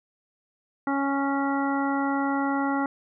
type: harmonic tone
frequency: 277.2 Hz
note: C#4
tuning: in tune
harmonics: 1 / 2 / 3 / 4 / 5 / 7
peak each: -25 / -35 / -29 / -34 / -32 / -38 dBFS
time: 0.87-2.86 s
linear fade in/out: 2 ms
effects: none